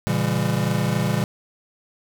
square chord, A# diminished seventh, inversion none, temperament just, 116.54 / 139.85 / 167.82 / 201.4 Hz, A#2 / C#3 / E3 / G3, 0 / +16 / +31 / +47 cents, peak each -26 dBFS, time 0.07-1.24 s, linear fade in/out 0 ms, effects none

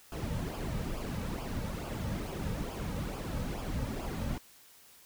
brown noise with flanger, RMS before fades -36 dBFS, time 0.12-4.38 s, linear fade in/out 2 ms, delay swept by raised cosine 0.5 to 2.9 ms, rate 2.3 Hz, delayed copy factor -0.65, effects white hiss -58 dBFS RMS until 5.05 s

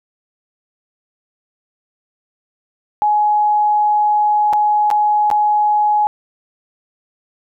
sine tone with dropouts, 840 Hz, G#5, 19 cents sharp, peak -11 dBFS, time 3.02-6.07 s, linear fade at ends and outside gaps 0 ms, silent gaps 4.529-4.534 / 4.903-4.912 / 5.302-5.313 s, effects none

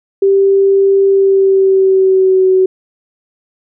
sine tone with pitch glide, 392 to 375.2 Hz, G4 to F#4, 0 to +24 cents, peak -6 dBFS, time 0.22-2.66 s, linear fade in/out 5 ms, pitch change -76 cents, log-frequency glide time 1.07-2.47 s, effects none

